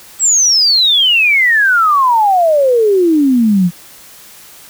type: exponential sweep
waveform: sine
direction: down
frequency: 7902 to 168.4 Hz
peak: -7 dBFS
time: 0.19-3.71 s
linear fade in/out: 50 ms
effects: white hiss -38 dBFS RMS until 4.69 s